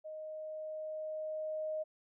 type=tone with level ramp; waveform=sine; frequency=622.3 Hz; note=D#5; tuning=in tune; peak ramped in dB=-42 to -34 dBFS; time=0.04-1.84 s; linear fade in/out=20 ms; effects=none